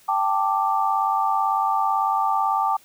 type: chord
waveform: sine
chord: G suspended second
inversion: none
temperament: just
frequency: 784 / 882 / 1176 Hz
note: G5 / A5 / D6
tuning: 0 / +4 / +2 cents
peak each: -23 dBFS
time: 0.08-2.77 s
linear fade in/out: 10 ms
effects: white hiss -54 dBFS RMS until 2.84 s